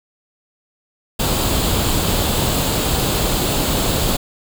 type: noise with comb filter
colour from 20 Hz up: pink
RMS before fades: -18 dBFS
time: 1.19-4.17 s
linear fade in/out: 10 ms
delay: 0.26 ms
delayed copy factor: +0.5
effects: none